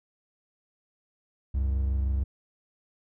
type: tone pair together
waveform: triangle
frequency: 67 / 93.42 Hz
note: C2 / F#2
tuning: +42 / +17 cents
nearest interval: tritone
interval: 575 cents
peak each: -22 / -34 dBFS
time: 1.54-2.24 s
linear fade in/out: 10 ms
effects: none